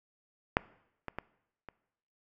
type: clicks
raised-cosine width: 0.5 ms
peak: -8 / -22 / -20 / -29 dBFS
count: 4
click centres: 0.569 / 1.083 / 1.186 / 1.687 s
effects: noise-tail reverb RT60 0.8 s tail -21 dB re dry